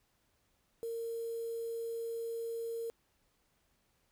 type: tone with quantisation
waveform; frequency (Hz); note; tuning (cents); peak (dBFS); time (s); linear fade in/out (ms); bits
sine; 460; A#4; -23; -36; 0.83-2.9; 0; 9
effects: pink hiss -75 dBFS RMS until 4.11 s